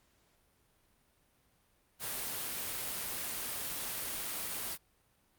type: noise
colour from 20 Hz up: white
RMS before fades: -38 dBFS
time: 1.99-4.78 s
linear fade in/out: 50 ms
effects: pink hiss -71 dBFS RMS until 5.38 s + Opus 48 kbps